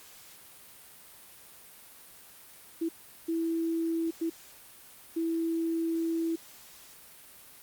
sine tone bursts at uneven times, 329.6 Hz, E4, in tune, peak -27 dBFS, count 4, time 2.81-2.89 / 3.28-4.11 / 4.21-4.3 / 5.16-6.36 s, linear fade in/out 10 ms, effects white hiss -52 dBFS RMS until 7.62 s + Opus 48 kbps

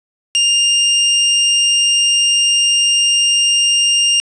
sawtooth tone, 2806 Hz, F7, 8 cents sharp, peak -7 dBFS, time 0.35-4.2 s, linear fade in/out 0 ms, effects resampled to 22050 Hz + 8-bit

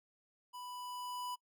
square tone with level ramp, 990 Hz, B5, 4 cents sharp, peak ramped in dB -46 to -39 dBFS, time 0.53-1.36 s, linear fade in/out 20 ms, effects noise-tail reverb RT60 0.1 s tail -24 dB re dry + MP3 96 kbps

